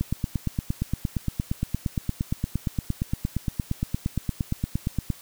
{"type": "click train", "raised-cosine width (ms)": 5, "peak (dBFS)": -12, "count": 45, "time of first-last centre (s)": [0.01, 5.103], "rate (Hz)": 8.64, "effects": ["white hiss -48 dBFS RMS until 5.21 s"]}